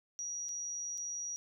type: tone with dropouts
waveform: sine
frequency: 5770 Hz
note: F#8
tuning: 44 cents flat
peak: -37 dBFS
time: 0.19-1.36 s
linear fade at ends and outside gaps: 0 ms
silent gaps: 0.485-0.49 / 0.976-0.98 s
effects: none